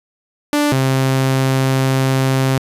sawtooth tone pair in turn, 293.7 / 132.81 Hz, D4 / C3, 0 / +26 cents, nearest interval octave + major second, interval 1374 cents, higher first, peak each -9 dBFS, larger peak neither, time 0.53-0.72 / 0.72-2.58 s, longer second, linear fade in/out 0 ms, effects resampled to 32000 Hz

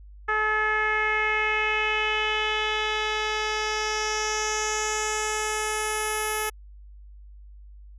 10% pulse tone with low-pass filter sweep, 429.5 Hz, A4, 42 cents flat, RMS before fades -26 dBFS, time 0.28-6.5 s, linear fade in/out 10 ms, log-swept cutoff 1600 to 12000 Hz, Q 3.1, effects added 50 Hz sine -43 dBFS peak until 7.98 s

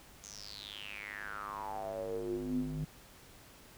square tone with band-pass filter sweep, 51.2 Hz, G#1, 24 cents flat, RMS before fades -40 dBFS, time 0.23-2.85 s, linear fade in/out 10 ms, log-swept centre 6700 to 170 Hz, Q 8.4, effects pink hiss -57 dBFS RMS until 3.77 s

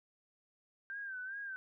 sine tone with vibrato, 1566 Hz, G6, 2 cents flat, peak -40 dBFS, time 0.9-1.56 s, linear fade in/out 0 ms, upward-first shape sine, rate 2.5 Hz, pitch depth 85 cents each way, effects none

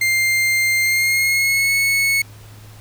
40% pulse tone with pitch glide, 2100 to 2202 Hz, C7 to C#7, +6 to -12 cents, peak -14 dBFS, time 0.01-2.22 s, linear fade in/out 5 ms, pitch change +82 cents, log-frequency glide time 0.81-1.74 s, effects added 106 Hz sine -39 dBFS peak until 2.8 s + pink hiss -46 dBFS RMS until 2.8 s

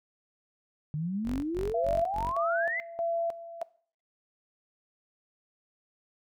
sine exponential sweep, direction up, 145.3 to 2093 Hz, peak -29 dBFS, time 0.94-2.8 s, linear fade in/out 0 ms
sawtooth tone bursts, 46.81 Hz, F#1, 21 cents sharp, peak -30 dBFS, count 4, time 1.24-2.331 s, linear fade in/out 50 ms, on 200 ms, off 97 ms
sine tone with tremolo, 674 Hz, E5, 38 cents sharp, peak -27 dBFS, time 1.74-3.63 s, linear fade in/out 5 ms, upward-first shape square, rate 1.6 Hz, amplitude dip 80%
effects noise-tail reverb RT60 0.5 s tail -21 dB re dry

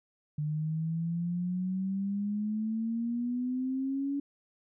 sine exponential sweep, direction up, 149 to 283.8 Hz, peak -29 dBFS, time 0.38-4.2 s, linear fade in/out 5 ms, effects none

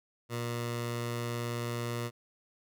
15% pulse tone with notch filter, 118.8 Hz, A#2, 33 cents sharp, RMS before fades -35 dBFS, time 0.29-2.11 s, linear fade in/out 50 ms, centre 280 Hz, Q 1.8, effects none

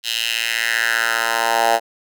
10% pulse tone with high-pass filter sweep, 115.1 Hz, A#2, 22 cents flat, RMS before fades -19 dBFS, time 0.03-1.8 s, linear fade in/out 50 ms, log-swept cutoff 3400 to 720 Hz, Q 3, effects none

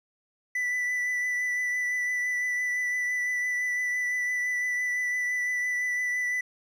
triangle tone with vibrato, 1981 Hz, B6, 5 cents sharp, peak -24 dBFS, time 0.55-6.41 s, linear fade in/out 5 ms, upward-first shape triangle, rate 5.9 Hz, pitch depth 18 cents each way, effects none

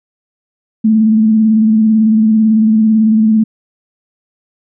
sine tone with vibrato, 218.8 Hz, A3, 9 cents flat, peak -6 dBFS, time 0.84-3.44 s, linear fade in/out 10 ms, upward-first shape square, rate 18 Hz, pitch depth 31 cents each way, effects none

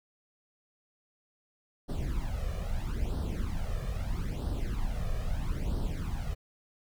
brown noise with flanger, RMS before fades -32 dBFS, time 1.88-6.35 s, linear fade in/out 20 ms, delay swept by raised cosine 0.21 to 1.71 ms, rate 0.77 Hz, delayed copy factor +0.8, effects none

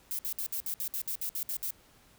violet noise bursts, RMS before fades -34 dBFS, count 12, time 0.11-1.706 s, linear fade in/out 0 ms, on 78 ms, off 60 ms, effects pink hiss -61 dBFS RMS until 2.18 s

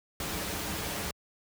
pink noise with comb filter, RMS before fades -34 dBFS, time 0.2-1.11 s, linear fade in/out 2 ms, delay 8 ms, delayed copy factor -0.5, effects high-pass 60 Hz 12 dB/octave

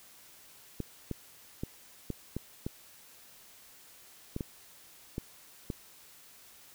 clicks, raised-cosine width 3 ms, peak -21 dBFS, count 10, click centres 0.803 / 1.113 / 1.635 / 2.103 / 2.366 / 2.665 / 4.364 / 4.408 / 5.181 / 5.702 s, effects white hiss -56 dBFS RMS until 6.74 s

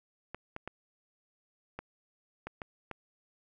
clicks, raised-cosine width 0.5 ms, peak -24 dBFS, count 7, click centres 0.346 / 0.564 / 0.676 / 1.79 / 2.47 / 2.618 / 2.913 s, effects none

